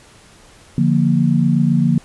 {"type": "chord", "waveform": "sine", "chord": "Bb major", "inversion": "first", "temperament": "equal", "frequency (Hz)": [146.83, 174.61, 233.1], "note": ["D3", "F3", "Bb3"], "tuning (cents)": [0, 0, 0], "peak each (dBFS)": -16, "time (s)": [0.78, 1.98], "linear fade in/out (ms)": 2, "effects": ["pink hiss -46 dBFS RMS until 2.04 s", "resampled to 24000 Hz"]}